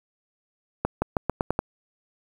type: accelerating click train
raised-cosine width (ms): 1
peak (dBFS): -8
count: 7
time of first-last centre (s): 0.85-1.591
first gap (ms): 170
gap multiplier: 0.87
effects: 7-bit

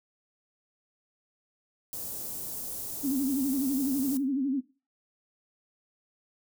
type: band-stop noise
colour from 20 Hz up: white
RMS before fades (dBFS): -37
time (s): 1.93-4.17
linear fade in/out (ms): 0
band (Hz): 540 to 8100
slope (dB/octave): 12
type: tone with vibrato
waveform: sine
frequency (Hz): 271.3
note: C#4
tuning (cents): -37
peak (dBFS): -25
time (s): 3.03-4.61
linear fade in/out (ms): 20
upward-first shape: sine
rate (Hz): 12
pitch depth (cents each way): 110
effects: noise-tail reverb RT60 0.3 s tail -17 dB re dry

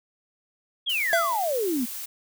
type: exponential sweep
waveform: sine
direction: down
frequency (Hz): 3415 to 225.4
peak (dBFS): -23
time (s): 0.86-1.86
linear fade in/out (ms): 20
type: noise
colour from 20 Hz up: blue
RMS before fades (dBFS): -35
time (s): 0.89-2.06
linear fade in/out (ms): 10
type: tone with exponential decay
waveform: square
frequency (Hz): 673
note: E5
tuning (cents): +36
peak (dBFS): -18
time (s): 1.13-1.52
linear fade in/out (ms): 1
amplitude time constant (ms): 84
effects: none

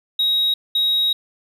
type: tone pair in turn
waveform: sine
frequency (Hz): 3800 / 3800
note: A#7 / A#7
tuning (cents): +33 / +33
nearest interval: unison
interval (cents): 0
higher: neither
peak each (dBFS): -13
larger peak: neither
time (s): 0.19-0.54 / 0.75-1.13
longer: second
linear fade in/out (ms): 5
effects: tanh soft clip ceiling -14 dBFS + 8-bit

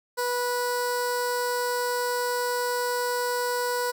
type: tone with notch filter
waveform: 15% pulse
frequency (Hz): 490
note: B4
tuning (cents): -14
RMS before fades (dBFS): -27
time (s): 0.17-3.92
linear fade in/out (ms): 20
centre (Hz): 2300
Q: 1.2
effects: none

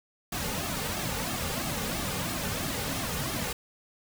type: noise with flanger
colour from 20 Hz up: pink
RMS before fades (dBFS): -32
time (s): 0.32-3.53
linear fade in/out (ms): 5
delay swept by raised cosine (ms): 2 to 3.1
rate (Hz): 3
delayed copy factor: -0.7
effects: none

